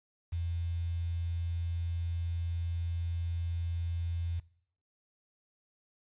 sine tone with quantisation, 84.8 Hz, E2, 50 cents sharp, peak -31 dBFS, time 0.32-4.4 s, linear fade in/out 10 ms, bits 9, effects noise-tail reverb RT60 0.6 s tail -21 dB re dry + resampled to 8000 Hz

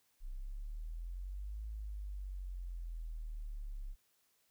sine exponential two-way sweep, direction up then down, 30.72 to 54 to 33.66 Hz, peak -40 dBFS, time 0.2-3.96 s, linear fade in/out 50 ms, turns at 1.65 s, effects white hiss -75 dBFS RMS until 4.5 s

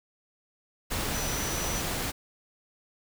sine tone in noise, 5920 Hz, F#8, in tune, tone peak -36 dBFS, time 1.13-1.82 s, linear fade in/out 20 ms, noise pink, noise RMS -31 dBFS, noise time 0.9-2.12 s, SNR -8 dB, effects none

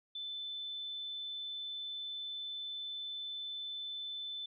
sine tone, 3520 Hz, A7, in tune, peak -39 dBFS, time 0.15-4.46 s, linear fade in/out 5 ms, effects none

